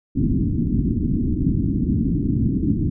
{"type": "low-pass noise", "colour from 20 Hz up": "white", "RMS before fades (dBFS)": -20, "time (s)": [0.15, 2.9], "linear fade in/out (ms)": 10, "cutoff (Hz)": 300, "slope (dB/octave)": 48, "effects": []}